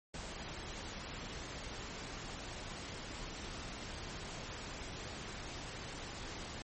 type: noise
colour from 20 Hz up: pink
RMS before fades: -45 dBFS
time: 0.14-6.62 s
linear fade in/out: 2 ms
effects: MP3 32 kbps